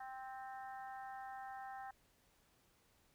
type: harmonic tone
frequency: 261.6 Hz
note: C4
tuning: in tune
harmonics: 3 / 4 / 5 / 6 / 7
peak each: -47 / -58 / -58 / -58 / -58 dBFS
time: 0-1.91 s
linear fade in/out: 5 ms
effects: pink hiss -73 dBFS RMS until 3.14 s